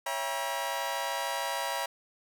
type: chord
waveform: sawtooth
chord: C# diminished seventh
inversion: none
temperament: just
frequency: 554.4 / 665.2 / 798.3 / 957.9 Hz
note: C#5 / E5 / G5 / Bb5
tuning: 0 / +16 / +31 / +47 cents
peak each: -34 / -34 / -34 / -30 dBFS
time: 0.06-1.86 s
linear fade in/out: 5 ms
effects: none